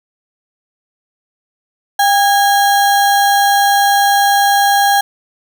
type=tone with sample-and-hold; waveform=sine; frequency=800 Hz; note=G5; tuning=35 cents sharp; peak=-8 dBFS; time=1.99-5.01 s; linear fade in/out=5 ms; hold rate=2450 Hz; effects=none